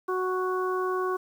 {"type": "harmonic tone", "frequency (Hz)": 370, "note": "F#4", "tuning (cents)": 0, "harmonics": [1, 2, 3, 4], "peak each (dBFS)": [-27, -38, -30, -38], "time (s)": [0.08, 1.17], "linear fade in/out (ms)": 10, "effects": ["9-bit"]}